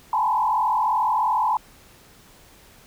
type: tone with frequency modulation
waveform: sine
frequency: 930 Hz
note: A#5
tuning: 4 cents flat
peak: -18 dBFS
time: 0.13-1.57 s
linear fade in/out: 2 ms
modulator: 43 Hz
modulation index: 2.3
effects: pink hiss -51 dBFS RMS until 2.86 s